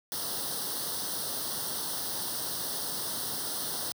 white noise with comb filter, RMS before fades -34 dBFS, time 0.12-3.92 s, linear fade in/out 0 ms, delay 0.21 ms, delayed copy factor +0.9, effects high-pass 100 Hz 12 dB/octave

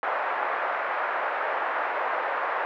pink band-pass noise, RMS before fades -28 dBFS, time 0.03-2.65 s, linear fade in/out 0 ms, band 580 to 1800 Hz, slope 24 dB/octave, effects none

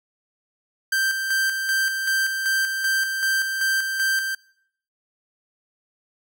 45% pulse tone with tremolo, 1568 Hz, G6, in tune, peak -19 dBFS, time 0.92-4.35 s, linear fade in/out 5 ms, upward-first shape square, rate 2.6 Hz, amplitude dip 45%, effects noise-tail reverb RT60 0.7 s tail -24 dB re dry

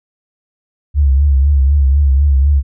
sine tone with vibrato, 69.7 Hz, C#2, 10 cents sharp, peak -7 dBFS, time 0.94-2.63 s, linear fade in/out 50 ms, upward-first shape triangle, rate 4 Hz, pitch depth 100 cents each way, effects none

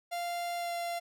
45% pulse tone with pitch glide, 695 to 689.4 Hz, F5 to F5, -9 to -23 cents, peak -33 dBFS, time 0.11-1 s, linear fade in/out 20 ms, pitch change -14 cents, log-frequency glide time 0.57-0.73 s, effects none

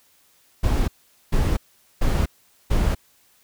brown noise bursts, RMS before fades -19 dBFS, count 4, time 0.63-2.95 s, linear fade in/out 10 ms, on 250 ms, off 440 ms, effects white hiss -59 dBFS RMS until 3.43 s

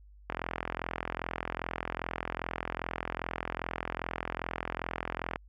click train, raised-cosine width 0.5 ms, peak -17 dBFS, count 216, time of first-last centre 0.3-5.359 s, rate 42.5 Hz, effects added 50 Hz sine -52 dBFS peak until 5.48 s

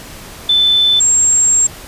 sine tone pair in turn, 3520 / 7477 Hz, A7 / A#8, 0 / +4 cents, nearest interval octave + minor second, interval 1304 cents, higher second, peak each -8 dBFS, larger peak neither, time 0.49-1 / 1-1.67 s, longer second, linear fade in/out 5 ms, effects pink hiss -33 dBFS RMS until 1.87 s + resampled to 32000 Hz

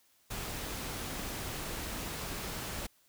pink noise, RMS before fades -39 dBFS, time 0.3-2.87 s, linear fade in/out 10 ms, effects white hiss -68 dBFS RMS until 3.08 s

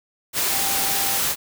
sine tone in noise, 787 Hz, G5, 7 cents sharp, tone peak -31 dBFS, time 0.48-1.21 s, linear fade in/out 50 ms, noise white, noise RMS -22 dBFS, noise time 0.33-1.36 s, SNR -12 dB, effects none

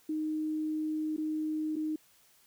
sine tone with dropouts, 310 Hz, D#4, 6 cents flat, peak -30 dBFS, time 0.09-1.96 s, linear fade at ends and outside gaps 5 ms, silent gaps 1.165-1.179 / 1.758-1.764 s, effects white hiss -64 dBFS RMS until 2.46 s

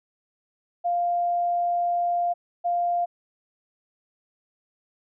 sine tone pair in turn, 698.5 / 698.5 Hz, F5 / F5, 0 / 0 cents, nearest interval unison, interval 0 cents, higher neither, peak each -21 dBFS, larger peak neither, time 0.84-2.34 / 2.64-3.06 s, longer first, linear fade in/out 20 ms, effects none

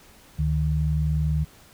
sine tone pair together, 73.42 / 153.43 Hz, D2 / D#3, 0 / -24 cents, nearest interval octave + minor second, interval 1276 cents, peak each -23 dBFS, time 0.38-1.45 s, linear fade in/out 20 ms, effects pink hiss -52 dBFS RMS until 1.73 s

